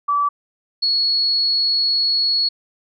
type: tone pair in turn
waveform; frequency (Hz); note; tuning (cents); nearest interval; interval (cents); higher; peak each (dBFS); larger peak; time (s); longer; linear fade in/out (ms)
sine; 1154 / 4357; D6 / C#8; -31 / -31; octave + major seventh; 2300; second; -15; neither; 0.08-0.29 / 0.82-2.49; second; 10
effects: none